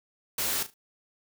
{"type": "noise with echo", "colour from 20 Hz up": "white", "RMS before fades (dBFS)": -29, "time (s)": [0.38, 0.63], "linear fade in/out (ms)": 5, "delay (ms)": 37, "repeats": 3, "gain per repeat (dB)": -12, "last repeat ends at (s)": 0.741, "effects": []}